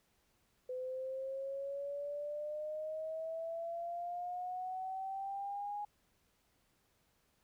sine exponential sweep, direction up, 505 to 830.6 Hz, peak -38 dBFS, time 0.69-5.85 s, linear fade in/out 5 ms, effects pink hiss -75 dBFS RMS until 7.43 s

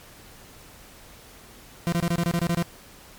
40% pulse tone bursts, 170.9 Hz, F3, 37 cents flat, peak -20 dBFS, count 10, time 1.87-2.625 s, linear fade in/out 0 ms, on 53 ms, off 25 ms, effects pink hiss -48 dBFS RMS until 3.18 s + MP3 96 kbps

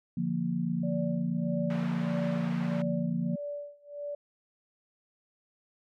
sine chord, Bb major, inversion first, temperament equal, 146.83 / 174.61 / 233.1 Hz, D3 / F3 / Bb3, 0 / 0 / 0 cents, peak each -36 / -30 / -32 dBFS, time 0.17-3.36 s, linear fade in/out 5 ms
sine tone with tremolo, 580 Hz, D5, 22 cents flat, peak -33 dBFS, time 0.83-4.15 s, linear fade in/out 5 ms, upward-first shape sine, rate 1.6 Hz, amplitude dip 95%
pink band-pass noise, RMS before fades -44 dBFS, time 1.7-2.82 s, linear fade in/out 2 ms, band 560 to 2100 Hz, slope 12 dB/octave
effects none

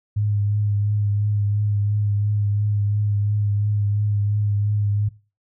sine tone with vibrato, 103.4 Hz, G#2, 7 cents flat, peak -18 dBFS, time 0.16-5.09 s, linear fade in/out 10 ms, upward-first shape triangle, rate 2.9 Hz, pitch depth 29 cents each way, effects noise-tail reverb RT60 0.3 s tail -18 dB re dry

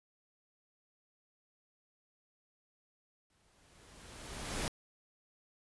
pink noise with exponential growth, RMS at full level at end -35 dBFS, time 3.3-4.68 s, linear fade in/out 1 ms, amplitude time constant 300 ms, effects resampled to 24000 Hz

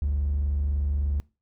triangle tone pair together, 48.42 / 71.9 Hz, G1 / D2, -21 / -36 cents, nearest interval perfect fifth, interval 685 cents, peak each -31 / -20 dBFS, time 0.02-1.2 s, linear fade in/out 0 ms, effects noise-tail reverb RT60 0.3 s tail -23 dB re dry + tanh soft clip ceiling -18 dBFS

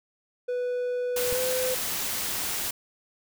triangle tone with pitch glide, 493.9 to 509.3 Hz, B4 to C5, 0 to -47 cents, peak -24 dBFS, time 0.48-1.75 s, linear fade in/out 10 ms, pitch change +53 cents, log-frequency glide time 1.32-1.39 s
white noise, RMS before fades -30 dBFS, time 1.16-2.71 s, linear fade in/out 5 ms
click, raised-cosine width 5 ms, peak -24 dBFS, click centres 1.326 s
effects none

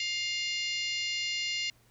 harmonic tone with a mistuned harmonic, 704 Hz, F5, 14 cents sharp, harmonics 3 / 4 / 5 / 6 / 7 / 8 / 9 / 10, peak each -35 / -34 / -44 / -38 / -40 / -46 / -50 / -46 dBFS, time 0-1.7 s, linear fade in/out 2 ms, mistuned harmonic 9, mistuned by -29 cents, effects added 117 Hz sine -65 dBFS peak until 1.9 s + pink hiss -65 dBFS RMS until 1.9 s

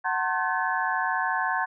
sine tone cluster, 745 / 899 / 1064 / 1525 / 1717 Hz, F#5 / A5 / C6 / G6 / A6, +12 / +37 / +29 / -48 / -43 cents, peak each -30 dBFS, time 0.04-1.66 s, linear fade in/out 20 ms, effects none

